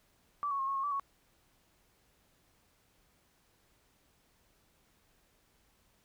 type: tone with pitch steps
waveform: sine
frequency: 1159 / 1109 / 1076 / 1098 / 1084 / 1156 / 1109 Hz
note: D6 / C#6 / C6 / C#6 / C#6 / D6 / C#6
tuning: -23 / 0 / +48 / -17 / -39 / -28 / 0 cents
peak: -31 dBFS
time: 0.43-0.997 s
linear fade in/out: 0 ms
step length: 81 ms
effects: pink hiss -70 dBFS RMS until 6.04 s